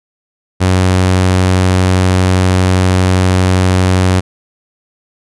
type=tone; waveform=sawtooth; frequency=92.5 Hz; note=F#2; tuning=in tune; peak=-4 dBFS; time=0.6-4.21 s; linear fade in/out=20 ms; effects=resampled to 24000 Hz